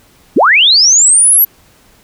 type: linear sweep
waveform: sine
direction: up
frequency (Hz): 161.8 to 11960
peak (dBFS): -4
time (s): 0.36-1.45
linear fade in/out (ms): 10
effects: pink hiss -47 dBFS RMS until 2.03 s